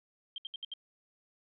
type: tone bursts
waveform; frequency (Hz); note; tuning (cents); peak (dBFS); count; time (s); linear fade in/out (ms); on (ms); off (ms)
sine; 3172; G7; +20; -37; 5; 0.36-0.737; 2; 21; 68
effects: none